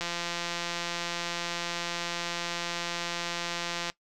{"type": "click train", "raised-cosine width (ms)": 0.2, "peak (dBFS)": -15, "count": 670, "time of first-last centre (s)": [0.01, 3.9], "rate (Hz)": 172, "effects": ["noise-tail reverb RT60 0.1 s tail -19 dB re dry"]}